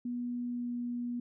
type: tone with pitch glide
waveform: sine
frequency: 243.1 to 241.6 Hz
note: B3 to B3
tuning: -27 to -38 cents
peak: -33 dBFS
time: 0.05-1.2 s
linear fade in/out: 5 ms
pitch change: -11 cents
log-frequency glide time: 0.47-0.72 s
effects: none